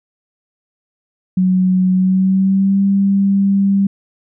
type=tone with pitch glide; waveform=sine; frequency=185 to 197.14 Hz; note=F#3 to G3; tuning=0 to +10 cents; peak=-10 dBFS; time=1.37-3.87 s; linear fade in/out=5 ms; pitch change=+110 cents; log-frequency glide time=1.93-2.82 s; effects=none